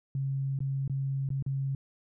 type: tone with dropouts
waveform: sine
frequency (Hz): 136.1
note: C#3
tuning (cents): -31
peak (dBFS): -28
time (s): 0.15-1.75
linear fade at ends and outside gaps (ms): 2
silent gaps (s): 0.59-0.604 / 0.878-0.897 / 1.29-1.303 / 1.425-1.463
effects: none